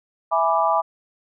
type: chord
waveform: sine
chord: E dominant seventh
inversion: none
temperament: equal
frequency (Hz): 659.3 / 830.6 / 987.8 / 1174.7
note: E5 / G#5 / B5 / D6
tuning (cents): 0 / 0 / 0 / 0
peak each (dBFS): -22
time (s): 0.31-0.82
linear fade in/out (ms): 20
effects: none